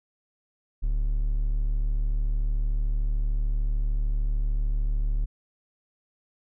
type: tone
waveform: triangle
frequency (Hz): 36.71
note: D1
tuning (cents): 0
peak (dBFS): -20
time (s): 0.82-5.26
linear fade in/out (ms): 20
effects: none